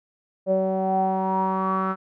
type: tone with low-pass filter sweep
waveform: sawtooth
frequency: 189.7 Hz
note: F#3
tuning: 43 cents sharp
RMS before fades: -23 dBFS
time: 0.46-1.96 s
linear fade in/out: 50 ms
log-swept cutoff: 570 to 1300 Hz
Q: 9.6
effects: none